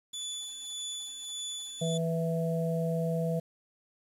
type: tone with tremolo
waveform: 25% pulse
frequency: 3467 Hz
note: A7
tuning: 26 cents flat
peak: -31 dBFS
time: 0.13-1.98 s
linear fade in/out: 10 ms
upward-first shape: sine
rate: 1.7 Hz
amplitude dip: 45%
type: harmonic tone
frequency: 164.81 Hz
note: E3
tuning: in tune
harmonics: 1 / 3 / 4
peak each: -29 / -34 / -35 dBFS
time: 1.81-3.4 s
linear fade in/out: 10 ms
effects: resampled to 32000 Hz + 9-bit